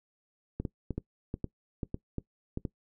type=clicks; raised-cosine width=3 ms; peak=-20 dBFS; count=11; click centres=0.6 / 0.652 / 0.907 / 0.98 / 1.341 / 1.443 / 1.832 / 1.944 / 2.183 / 2.574 / 2.652 s; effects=noise-tail reverb RT60 0.1 s tail -20 dB re dry